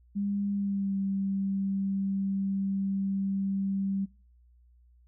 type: tone with pitch glide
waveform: sine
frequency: 201.3 to 195.34 Hz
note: G3 to G3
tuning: +46 to -6 cents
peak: -27 dBFS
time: 0.15-4.06 s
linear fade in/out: 20 ms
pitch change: -52 cents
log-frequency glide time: 0.52-0.96 s
effects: noise-tail reverb RT60 0.4 s tail -25 dB re dry + added 60 Hz sine -57 dBFS peak until 5.07 s